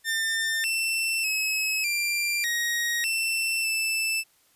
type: tone with pitch steps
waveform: sawtooth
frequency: 1799 / 2680 / 2569 / 2372 / 1884 / 2679 / 2643 Hz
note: A6 / E7 / E7 / D7 / A#6 / E7 / E7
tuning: +38 / +28 / -45 / +17 / +18 / +27 / +4 cents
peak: -21 dBFS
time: 0.04-4.24 s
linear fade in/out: 50 ms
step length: 600 ms
effects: white hiss -63 dBFS RMS until 4.55 s + resampled to 32000 Hz